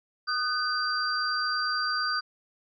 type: tone cluster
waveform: sine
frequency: 1234 / 1505 / 4721 Hz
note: D#6 / F#6 / D8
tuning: -15 / +29 / +8 cents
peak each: -30 dBFS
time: 0.27-2.21 s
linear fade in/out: 20 ms
effects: none